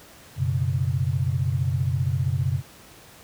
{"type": "chord", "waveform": "sine", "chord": "F# suspended fourth", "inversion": "none", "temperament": "equal", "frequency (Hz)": [92.5, 123.47, 138.59], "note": ["F#2", "B2", "C#3"], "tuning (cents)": [0, 0, 0], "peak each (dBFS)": -25, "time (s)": [0.36, 2.62], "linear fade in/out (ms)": 50, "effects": ["pink hiss -48 dBFS RMS until 3.23 s", "high-pass 60 Hz 12 dB/octave"]}